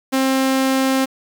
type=tone; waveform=sawtooth; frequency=265.3 Hz; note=C4; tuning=24 cents sharp; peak=-11 dBFS; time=0.12-1.06 s; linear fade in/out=20 ms; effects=7-bit